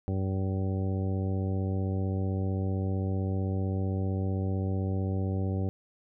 harmonic tone, 95.6 Hz, G2, 43 cents flat, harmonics 1 / 2 / 3 / 4 / 5 / 6 / 8, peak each -28 / -34 / -38 / -40 / -42 / -44 / -46 dBFS, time 0.08-5.69 s, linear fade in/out 0 ms, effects none

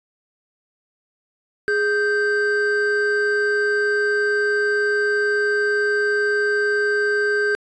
triangle tone pair together, 415.3 / 1566.6 Hz, G#4 / G6, 0 / -2 cents, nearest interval octave + major seventh, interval 2298 cents, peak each -18 dBFS, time 1.68-7.55 s, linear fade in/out 0 ms, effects resampled to 22050 Hz

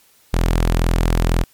sawtooth tone, 42 Hz, E1, 33 cents sharp, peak -10 dBFS, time 0.33-1.44 s, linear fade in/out 10 ms, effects white hiss -54 dBFS RMS until 1.53 s + MP3 96 kbps

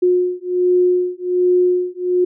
sine beating tone pair, 359.8 / 361.1 Hz, F#4 / F#4, -48 / -42 cents, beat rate 1.3 Hz, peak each -16 / -16 dBFS, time 0.02-2.25 s, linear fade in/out 10 ms, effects none

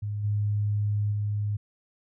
sine tone with level steps, 103.83 Hz, G#2, in tune, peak -28 / -23 / -25 dBFS, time 0.02-1.57 s, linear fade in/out 10 ms, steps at 0.23 / 1.11 s, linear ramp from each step 20 ms, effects none

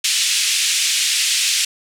pink band-pass noise, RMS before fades -18 dBFS, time 0.04-1.65 s, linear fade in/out 5 ms, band 2500 to 9300 Hz, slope 24 dB/octave, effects none

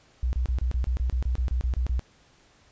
sine tone bursts, 61.74 Hz, B1, in tune, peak -22 dBFS, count 14, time 0.23-1.994 s, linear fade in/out 0 ms, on 100 ms, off 28 ms, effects pink hiss -59 dBFS RMS until 2.71 s + resampled to 16000 Hz

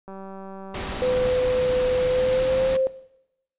click train, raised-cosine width 1 ms, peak -26 dBFS, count 234, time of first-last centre 0.08-1.287 s, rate 193 Hz
pink noise, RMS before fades -31 dBFS, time 0.74-2.77 s, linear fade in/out 5 ms
sine tone with pitch glide, 505 to 526.1 Hz, B4 to C5, +39 to +9 cents, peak -19 dBFS, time 1.02-2.87 s, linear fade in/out 0 ms, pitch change +70 cents, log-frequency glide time 2.08-2.68 s
effects noise-tail reverb RT60 0.8 s tail -17 dB re dry + resampled to 8000 Hz

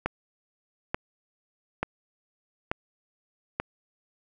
click train, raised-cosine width 0.5 ms, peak -11 dBFS, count 5, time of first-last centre 0.06-3.6 s, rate 1.13 Hz, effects none

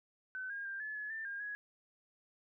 sine tone with pitch steps, 1519 / 1621 / 1589 / 1721 / 1703 / 1782 / 1613 / 1671 Hz, F#6 / G#6 / G6 / A6 / G#6 / A6 / G6 / G#6, +45 / -42 / +23 / -39 / +43 / +22 / +49 / +10 cents, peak -39 dBFS, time 0.35-1.55 s, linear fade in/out 0 ms, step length 150 ms, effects none

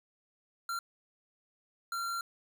square tone bursts at uneven times, 1373 Hz, F6, 30 cents flat, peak -34 dBFS, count 2, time 0.69-0.79 / 1.92-2.21 s, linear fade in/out 2 ms, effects none

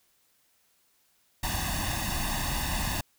pink noise with comb filter, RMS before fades -30 dBFS, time 1.43-3.01 s, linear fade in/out 5 ms, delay 1.1 ms, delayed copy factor +0.9, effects white hiss -68 dBFS RMS until 3.18 s

